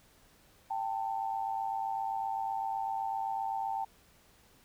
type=tone pair together; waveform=sine; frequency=784 / 891.8 Hz; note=G5 / A5; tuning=0 / +23 cents; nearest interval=major second; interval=223 cents; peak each=-34 / -35 dBFS; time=0.7-3.85 s; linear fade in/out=10 ms; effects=pink hiss -63 dBFS RMS until 4.64 s